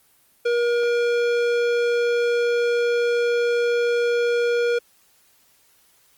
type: tone with tanh clipping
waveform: sine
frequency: 476.4 Hz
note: A#4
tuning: 38 cents sharp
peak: -20 dBFS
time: 0.45-4.79 s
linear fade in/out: 10 ms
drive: 17 dB
effects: white hiss -59 dBFS RMS until 6.17 s + Opus 24 kbps